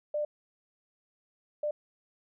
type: tone bursts at uneven times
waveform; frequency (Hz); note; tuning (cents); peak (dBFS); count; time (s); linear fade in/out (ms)
sine; 596; D5; +25; -28; 2; 0.14-0.25 / 1.63-1.71; 5
effects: none